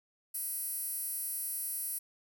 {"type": "tone with high-pass filter", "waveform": "15% pulse", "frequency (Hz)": 510, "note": "C5", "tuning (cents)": -44, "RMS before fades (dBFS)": -37, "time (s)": [0.34, 1.99], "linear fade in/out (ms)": 10, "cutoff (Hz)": 11000, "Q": 4, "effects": []}